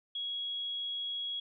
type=tone; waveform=sine; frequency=3322 Hz; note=G#7; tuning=in tune; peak=-34 dBFS; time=0.15-1.4 s; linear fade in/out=5 ms; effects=none